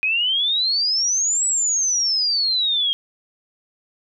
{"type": "exponential two-way sweep", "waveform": "sine", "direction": "up then down", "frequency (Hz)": [2478, 7902, 3210], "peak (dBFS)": -17, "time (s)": [0.03, 2.93], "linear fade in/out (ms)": 0, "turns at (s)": 1.46, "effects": []}